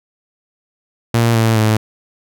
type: tone with pitch steps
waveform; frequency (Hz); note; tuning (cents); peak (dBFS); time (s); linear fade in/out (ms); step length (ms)
sawtooth; 116.4 / 112.7 / 109.11; A#2 / A2 / A2; -2 / +42 / -14; -7; 1.14-1.77; 5; 210
effects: none